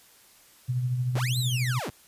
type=tone with tremolo; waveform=sine; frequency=125.1 Hz; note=B2; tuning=23 cents sharp; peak=-22 dBFS; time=0.68-1.8 s; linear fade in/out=20 ms; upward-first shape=triangle; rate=13 Hz; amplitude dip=50%
type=linear two-way sweep; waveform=sawtooth; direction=up then down; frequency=57.3 to 4186 to 57.3 Hz; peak=-27 dBFS; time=1.15-1.9 s; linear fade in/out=0 ms; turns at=1.38 s
effects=white hiss -56 dBFS RMS until 2.07 s + resampled to 32000 Hz